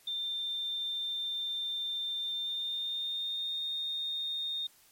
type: tone with pitch glide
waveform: sine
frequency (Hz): 3587 to 3673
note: A7 to A#7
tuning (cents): +33 to -26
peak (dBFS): -32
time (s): 0.07-4.67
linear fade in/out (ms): 5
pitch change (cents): +41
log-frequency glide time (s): 2.17-3.63
effects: white hiss -62 dBFS RMS until 4.91 s + MP3 64 kbps